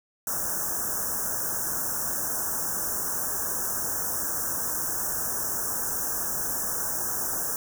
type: band-stop noise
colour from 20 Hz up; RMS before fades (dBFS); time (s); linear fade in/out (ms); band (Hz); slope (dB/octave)
white; -29; 0.27-7.56; 2; 1700 to 5500; 96
effects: none